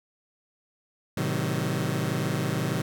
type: chord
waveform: sawtooth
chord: A diminished seventh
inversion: none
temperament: just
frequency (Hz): 110 / 132 / 158.4 / 190.08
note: A2 / C3 / Eb3 / Gb3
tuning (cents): 0 / +16 / +31 / +47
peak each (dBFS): -29 / -26 / -26 / -28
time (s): 1.17-2.82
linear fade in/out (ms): 5
effects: none